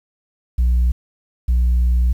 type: tone pair in turn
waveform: sine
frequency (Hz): 60.9 / 60.9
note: B1 / B1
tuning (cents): -24 / -24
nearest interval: unison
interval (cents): 0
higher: neither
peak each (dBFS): -10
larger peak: neither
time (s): 0.58-0.92 / 1.48-2.13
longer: second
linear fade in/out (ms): 10
effects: tanh soft clip ceiling -11 dBFS + 8-bit